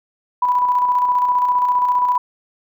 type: tone with tremolo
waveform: sine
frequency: 987.8 Hz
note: B5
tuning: in tune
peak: -12 dBFS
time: 0.42-2.18 s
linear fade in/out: 5 ms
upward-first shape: square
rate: 15 Hz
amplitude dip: 35%
effects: none